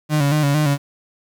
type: tone with vibrato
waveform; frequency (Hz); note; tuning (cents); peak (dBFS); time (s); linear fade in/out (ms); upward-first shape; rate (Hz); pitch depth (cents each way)
35% pulse; 146.83; D3; 0; -13; 0.09-0.78; 50; square; 4.4; 61
effects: 8-bit